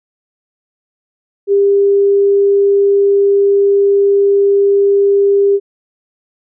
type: tone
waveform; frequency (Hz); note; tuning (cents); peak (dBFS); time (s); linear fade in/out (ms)
sine; 399.6; G4; +33; -7; 1.47-5.6; 50
effects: none